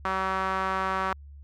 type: tone with band-pass filter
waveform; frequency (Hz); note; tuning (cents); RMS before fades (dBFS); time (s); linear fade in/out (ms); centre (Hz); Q
sawtooth; 190; F#3; +46; -28; 0.05-1.13; 0; 1200; 2.6
effects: added 71 Hz sine -43 dBFS peak until 1.43 s